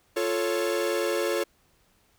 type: chord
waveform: 45% pulse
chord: F augmented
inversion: none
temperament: equal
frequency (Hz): 349.2 / 440 / 554.4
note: F4 / A4 / C#5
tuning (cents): 0 / 0 / 0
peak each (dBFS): -29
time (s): 0.16-1.44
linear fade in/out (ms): 10
effects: pink hiss -65 dBFS RMS until 2.18 s